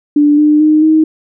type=tone with pitch steps; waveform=sine; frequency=293.7 / 300.4 / 307.2 / 314.2 Hz; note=D4 / D4 / D#4 / D#4; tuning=0 / +39 / -22 / +17 cents; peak=-5 dBFS; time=0.16-1.04 s; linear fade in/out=5 ms; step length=220 ms; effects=none